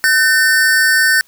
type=tone pair together; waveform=square; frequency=1525.1 / 1800 Hz; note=G6 / A6; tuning=-48 / +39 cents; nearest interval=minor third; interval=287 cents; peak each=-13 dBFS; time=0.04-1.21 s; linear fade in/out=0 ms; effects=white hiss -51 dBFS RMS until 1.27 s